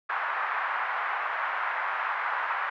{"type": "band-pass noise", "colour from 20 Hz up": "pink", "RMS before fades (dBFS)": -30, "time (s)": [0.09, 2.7], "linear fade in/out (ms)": 10, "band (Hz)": [910, 1800], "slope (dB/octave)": 24, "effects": []}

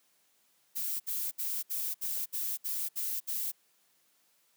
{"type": "noise bursts", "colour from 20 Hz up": "violet", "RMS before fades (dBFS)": -34, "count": 9, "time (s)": [0.75, 3.52], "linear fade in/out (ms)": 20, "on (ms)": 250, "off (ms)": 65, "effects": ["white hiss -70 dBFS RMS until 4.56 s", "high-pass 150 Hz 12 dB/octave"]}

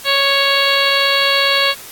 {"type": "harmonic tone", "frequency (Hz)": 554.4, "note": "C#5", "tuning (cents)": 0, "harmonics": [1, 2, 3, 4, 5, 6, 7, 8], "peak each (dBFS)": [-20, -20, -20, -20, -20, -20, -20, -20], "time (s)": [0.04, 1.75], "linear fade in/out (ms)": 50, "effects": ["white hiss -35 dBFS RMS until 1.91 s", "AAC 64 kbps"]}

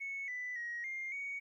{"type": "tone with pitch steps", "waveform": "sine", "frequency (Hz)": [2206, 1989, 1893, 2115, 2238], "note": ["C#7", "B6", "A#6", "C7", "C#7"], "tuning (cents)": [-9, 12, 26, 18, 16], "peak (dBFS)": -37, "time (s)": [0, 1.4], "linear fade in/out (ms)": 20, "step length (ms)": 280, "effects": ["tanh soft clip ceiling -34 dBFS", "13-bit"]}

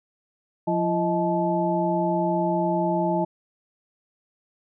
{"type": "tone cluster", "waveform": "sine", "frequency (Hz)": [176.3, 338.9, 629, 865], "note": ["F3", "E4", "D#5", "A5"], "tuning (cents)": [17, 48, 19, -30], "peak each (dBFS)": -26, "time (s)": [0.67, 3.25], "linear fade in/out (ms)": 10, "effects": []}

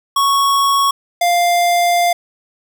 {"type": "tone pair in turn", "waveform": "square", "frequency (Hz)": [1108.7, 698.4], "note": ["C#6", "F5"], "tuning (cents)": [0, 0], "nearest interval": "minor sixth", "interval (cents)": 800, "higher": "first", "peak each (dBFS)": -12, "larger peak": "neither", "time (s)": [[0.16, 0.91], [1.21, 2.13]], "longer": "second", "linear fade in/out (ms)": 5, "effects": []}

